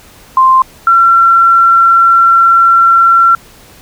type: tone pair in turn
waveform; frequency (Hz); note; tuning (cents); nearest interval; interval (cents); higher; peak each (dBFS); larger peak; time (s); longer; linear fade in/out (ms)
sine; 1046.5 / 1359.1; C6 / F6; 0 / -48; perfect fourth; 452; second; -3; neither; 0.37-0.62 / 0.87-3.35; second; 2
effects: pink hiss -39 dBFS RMS until 3.81 s